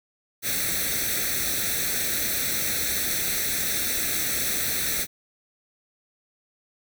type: noise with comb filter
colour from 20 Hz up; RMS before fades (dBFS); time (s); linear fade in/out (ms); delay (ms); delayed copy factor
white; -26; 0.42-5.07; 50; 0.5; +0.8
effects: none